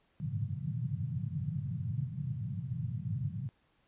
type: band-pass noise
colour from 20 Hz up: white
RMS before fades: -36 dBFS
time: 0.2-3.49 s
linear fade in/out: 0 ms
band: 100 to 160 Hz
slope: 48 dB/octave
effects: pink hiss -72 dBFS RMS until 3.87 s + resampled to 8000 Hz